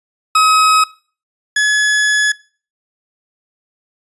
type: tone pair in turn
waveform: 40% pulse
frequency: 1273 / 1699.3 Hz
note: D#6 / G#6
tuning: +39 / +39 cents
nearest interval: perfect fourth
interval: 500 cents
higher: second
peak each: -7 / -10 dBFS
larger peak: first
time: 0.35-0.84 / 1.56-2.32 s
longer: second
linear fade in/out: 5 ms
effects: noise-tail reverb RT60 0.4 s tail -21 dB re dry + resampled to 24000 Hz